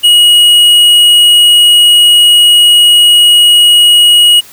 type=tone with tanh clipping; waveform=triangle; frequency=2900 Hz; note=F#7; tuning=35 cents flat; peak=-3 dBFS; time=0.03-4.41 s; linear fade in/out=20 ms; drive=13 dB; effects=white hiss -35 dBFS RMS until 4.52 s